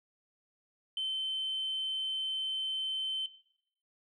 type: tone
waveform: sine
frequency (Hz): 3081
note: G7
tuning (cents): -31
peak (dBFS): -30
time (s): 0.97-3.26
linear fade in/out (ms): 2
effects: noise-tail reverb RT60 0.7 s tail -18 dB re dry + tanh soft clip ceiling -28 dBFS